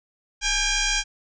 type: tone with frequency modulation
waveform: sine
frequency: 1643 Hz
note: G#6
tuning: 19 cents flat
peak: -20 dBFS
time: 0.41-1.04 s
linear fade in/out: 50 ms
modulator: 805 Hz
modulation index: 6.4
effects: none